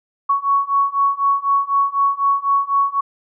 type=beating tone pair; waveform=sine; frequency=1112 / 1116 Hz; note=C#6 / C#6; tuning=+5 / +11 cents; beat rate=4 Hz; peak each=-18 / -17 dBFS; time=0.29-3.01 s; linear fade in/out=10 ms; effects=none